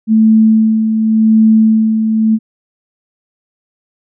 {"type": "tone with tremolo", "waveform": "sine", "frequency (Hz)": 220, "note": "A3", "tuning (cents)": 0, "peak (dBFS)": -4, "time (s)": [0.07, 2.39], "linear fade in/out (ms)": 50, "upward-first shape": "sine", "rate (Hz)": 0.89, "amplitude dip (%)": 50, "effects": []}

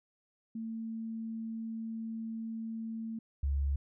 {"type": "tone pair in turn", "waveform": "sine", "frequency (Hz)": [224.7, 69.84], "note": ["A3", "C#2"], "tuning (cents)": [37, 14], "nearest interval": "octave + minor sixth", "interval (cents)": 2023, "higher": "first", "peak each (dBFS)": [-36, -28], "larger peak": "second", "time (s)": [[0.55, 3.19], [3.43, 3.76]], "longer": "first", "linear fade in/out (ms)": 5, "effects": []}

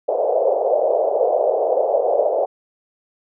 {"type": "band-pass noise", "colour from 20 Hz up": "white", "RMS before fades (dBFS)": -18, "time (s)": [0.08, 2.46], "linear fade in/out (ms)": 10, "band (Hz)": [460, 670], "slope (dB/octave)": 48, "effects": []}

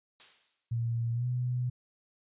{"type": "noise with exponential decay", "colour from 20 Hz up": "blue", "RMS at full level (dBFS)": -42, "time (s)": [0.2, 0.76], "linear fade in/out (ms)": 0, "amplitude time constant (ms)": 120}
{"type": "tone with pitch glide", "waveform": "sine", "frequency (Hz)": [116.54, 124.19], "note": ["A#2", "B2"], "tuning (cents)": [0, 10], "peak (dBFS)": -28, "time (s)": [0.71, 1.7], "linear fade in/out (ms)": 10, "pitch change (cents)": 110, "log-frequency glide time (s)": [1.13, 1.26]}
{"effects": ["resampled to 8000 Hz"]}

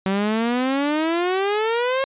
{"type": "exponential sweep", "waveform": "sawtooth", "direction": "up", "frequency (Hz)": [189.2, 545], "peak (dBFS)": -15, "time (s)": [0.06, 2.04], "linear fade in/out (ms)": 0, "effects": ["resampled to 8000 Hz"]}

